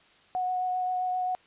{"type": "tone with vibrato", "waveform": "sine", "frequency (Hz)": 734, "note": "F#5", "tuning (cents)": -14, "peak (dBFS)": -26, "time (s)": [0.35, 1.35], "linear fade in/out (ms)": 0, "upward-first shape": "sine", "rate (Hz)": 7.6, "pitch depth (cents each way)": 11, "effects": ["white hiss -59 dBFS RMS until 1.46 s", "resampled to 8000 Hz"]}